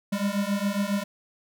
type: beating tone pair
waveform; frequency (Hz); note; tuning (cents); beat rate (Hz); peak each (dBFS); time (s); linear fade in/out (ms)
square; 197.8 / 205.1; G3 / G#3; +16 / -21; 7.3; -28; 0.12-1.04; 10
effects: none